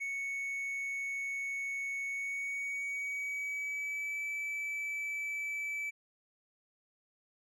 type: tone with pitch glide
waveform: triangle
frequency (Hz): 2217 to 2308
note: C#7 to D7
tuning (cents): 0 to -31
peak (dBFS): -33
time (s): 0-5.91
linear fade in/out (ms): 20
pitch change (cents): +69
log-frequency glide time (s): 2.06-4.23
effects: none